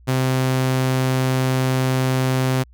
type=tone; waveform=sawtooth; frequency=130 Hz; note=C3; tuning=11 cents flat; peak=-13 dBFS; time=0.07-2.64 s; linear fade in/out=20 ms; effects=added 60 Hz sine -45 dBFS peak until 2.73 s